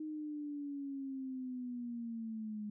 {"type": "linear sweep", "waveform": "sine", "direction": "down", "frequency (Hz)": [311.1, 207.7], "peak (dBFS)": -39, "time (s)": [0, 2.7], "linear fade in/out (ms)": 5, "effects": []}